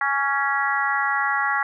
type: harmonic tone with a mistuned harmonic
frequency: 277.2 Hz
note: C#4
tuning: in tune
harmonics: 3 / 4 / 5 / 6 / 7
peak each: -26 / -26 / -26 / -26 / -26 dBFS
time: 0.01-1.63 s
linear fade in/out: 2 ms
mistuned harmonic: 4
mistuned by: +23 cents
effects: none